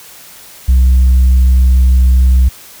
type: tone with tanh clipping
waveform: sine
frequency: 63.8 Hz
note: C2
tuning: 43 cents flat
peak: -5 dBFS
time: 0.68-2.49 s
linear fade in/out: 10 ms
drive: 1 dB
effects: white hiss -36 dBFS RMS until 2.8 s

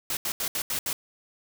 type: noise bursts at uneven times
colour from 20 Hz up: white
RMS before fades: -29 dBFS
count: 6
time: 0.1-0.17 / 0.25-0.32 / 0.4-0.48 / 0.55-0.62 / 0.7-0.79 / 0.86-0.93 s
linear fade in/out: 2 ms
effects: none

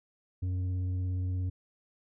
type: tone with tanh clipping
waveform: triangle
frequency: 91.7 Hz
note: F#2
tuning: 15 cents flat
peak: -30 dBFS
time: 0.42-1.5 s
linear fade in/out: 10 ms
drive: 10 dB
effects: none

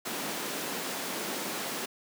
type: high-pass noise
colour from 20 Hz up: pink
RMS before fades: -35 dBFS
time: 0.05-1.86 s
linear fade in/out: 10 ms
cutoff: 200 Hz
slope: 24 dB/octave
effects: none

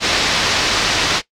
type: low-pass noise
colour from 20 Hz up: white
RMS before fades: -17 dBFS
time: 0-1.22 s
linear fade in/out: 50 ms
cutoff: 5200 Hz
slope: 24 dB/octave
effects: noise-tail reverb RT60 0.1 s tail -17 dB re dry

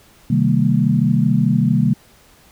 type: chord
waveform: sine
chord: C minor seventh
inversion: none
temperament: equal with one note detuned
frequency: 130.81 / 155.56 / 196 / 229.3 Hz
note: C3 / Eb3 / G3 / Bb3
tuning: 0 / 0 / 0 / -28 cents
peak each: -18 dBFS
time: 0.3-1.94 s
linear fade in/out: 5 ms
effects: pink hiss -50 dBFS RMS until 2.51 s

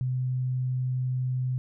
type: tone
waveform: sine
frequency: 127.7 Hz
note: C3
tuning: 42 cents flat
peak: -25 dBFS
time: 0.01-1.58 s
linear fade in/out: 0 ms
effects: none

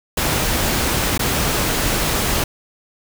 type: noise with dropouts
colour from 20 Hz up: pink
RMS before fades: -19 dBFS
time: 0.17-2.44 s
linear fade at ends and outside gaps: 5 ms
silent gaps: 1.178-1.193 s
effects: none

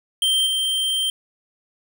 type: tone with level steps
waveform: square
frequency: 3142 Hz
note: G7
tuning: 3 cents sharp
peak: -17 / -20 dBFS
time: 0.22-1.1 s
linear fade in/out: 2 ms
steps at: 0.46 s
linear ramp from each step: 10 ms
effects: none

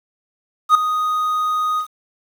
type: tone with ADSR envelope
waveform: triangle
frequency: 1244.5 Hz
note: D#6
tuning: in tune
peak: -3 dBFS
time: 0.69-1.87 s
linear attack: 59 ms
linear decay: 4 ms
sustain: -12 dB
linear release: 87 ms
effects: 7-bit

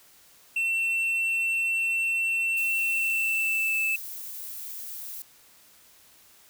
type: tone with pitch glide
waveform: triangle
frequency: 2698 to 2630 Hz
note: E7 to E7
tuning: +40 to -5 cents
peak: -22 dBFS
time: 0.56-3.96 s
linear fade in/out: 5 ms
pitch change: -45 cents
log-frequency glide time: 2.9-3.81 s
type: noise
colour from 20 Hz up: violet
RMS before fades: -38 dBFS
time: 2.57-5.22 s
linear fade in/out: 0 ms
effects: white hiss -56 dBFS RMS until 6.49 s

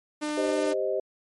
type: tone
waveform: sawtooth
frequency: 300.5 Hz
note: D4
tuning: 40 cents sharp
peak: -24 dBFS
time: 0.21-0.74 s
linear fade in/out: 20 ms
type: chord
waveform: sine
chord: C minor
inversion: second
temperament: equal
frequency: 392 / 523.3 / 622.3 Hz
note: G4 / C5 / Eb5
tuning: 0 / 0 / 0 cents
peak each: -29 dBFS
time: 0.37-1 s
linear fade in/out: 5 ms
effects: MP3 48 kbps

